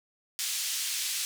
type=band-pass noise; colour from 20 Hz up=white; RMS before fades=-32 dBFS; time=0.39-1.25 s; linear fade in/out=0 ms; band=2800 to 8500 Hz; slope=12 dB/octave; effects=none